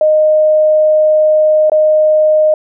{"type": "tone with dropouts", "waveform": "sine", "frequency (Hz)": 617, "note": "D#5", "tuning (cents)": -15, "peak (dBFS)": -6, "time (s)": [0.01, 2.54], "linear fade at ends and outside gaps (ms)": 2, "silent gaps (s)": [1.698, 1.718], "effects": []}